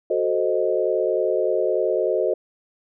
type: chord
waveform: sine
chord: F# diminished seventh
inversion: none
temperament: equal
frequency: 370 / 440 / 523.3 / 622.3 Hz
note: F#4 / A4 / C5 / Eb5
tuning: 0 / 0 / 0 / 0 cents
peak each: -24 dBFS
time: 0.1-2.34 s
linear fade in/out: 5 ms
effects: none